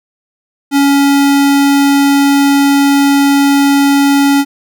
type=tone; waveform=square; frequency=280.3 Hz; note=C#4; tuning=19 cents sharp; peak=-7 dBFS; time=0.71-4.45 s; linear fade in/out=50 ms; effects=none